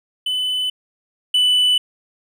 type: tone pair in turn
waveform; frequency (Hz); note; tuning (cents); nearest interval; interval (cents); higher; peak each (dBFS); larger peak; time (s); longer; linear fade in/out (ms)
triangle; 3009 / 2985; F#7 / F#7; +28 / +15; unison; 13; first; -17 / -11; second; 0.26-0.7 / 1.34-1.78; neither; 5
effects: none